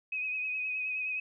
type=tone with vibrato; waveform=sine; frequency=2523 Hz; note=D#7; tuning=23 cents sharp; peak=-31 dBFS; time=0.12-1.2 s; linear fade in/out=5 ms; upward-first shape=triangle; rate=9.6 Hz; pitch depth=38 cents each way; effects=none